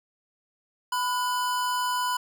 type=tone pair together; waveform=square; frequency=997.1 / 1451 Hz; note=B5 / F#6; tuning=+16 / -34 cents; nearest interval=tritone; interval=650 cents; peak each=-26 / -34 dBFS; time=0.92-2.17 s; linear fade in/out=5 ms; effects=none